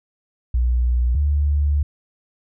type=tone pair in turn; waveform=sine; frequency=60.8 / 72.74 Hz; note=B1 / D2; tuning=-26 / -16 cents; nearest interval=minor third; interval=310 cents; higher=second; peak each=-15 dBFS; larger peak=neither; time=0.54-1.15 / 1.15-1.83 s; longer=second; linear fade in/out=5 ms; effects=none